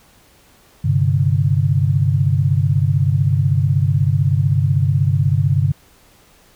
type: chord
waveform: sine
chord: G suspended fourth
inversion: none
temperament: equal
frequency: 98 / 130.81 / 146.83 Hz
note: G2 / C3 / D3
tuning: 0 / 0 / 0 cents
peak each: -17 dBFS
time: 0.84-5.72 s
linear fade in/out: 10 ms
effects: pink hiss -51 dBFS RMS until 6.55 s